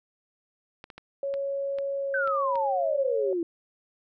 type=clicks; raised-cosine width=0.3 ms; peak=-26 dBFS; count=7; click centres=0.841 / 0.902 / 0.98 / 1.34 / 1.786 / 2.275 / 2.556 s
type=tone with pitch glide; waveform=sine; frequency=554.4 to 549 Hz; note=C#5 to C#5; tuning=0 to -17 cents; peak=-27 dBFS; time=1.23-3.33 s; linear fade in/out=2 ms; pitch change=-17 cents; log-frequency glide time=1.97-2.17 s
type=exponential sweep; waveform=sine; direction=down; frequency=1570 to 328.2 Hz; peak=-25 dBFS; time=2.14-3.43 s; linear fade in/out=2 ms
effects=none